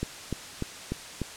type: click train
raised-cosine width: 3 ms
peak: -16 dBFS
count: 5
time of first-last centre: 0.03-1.217 s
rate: 3.37 Hz
effects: white hiss -42 dBFS RMS until 1.36 s + low-pass 8000 Hz 12 dB/octave